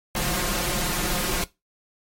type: noise with comb filter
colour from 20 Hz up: pink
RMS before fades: -25 dBFS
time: 0.15-1.44 s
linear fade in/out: 2 ms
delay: 5.6 ms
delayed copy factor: +1
effects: noise-tail reverb RT60 0.2 s tail -18 dB re dry + MP3 64 kbps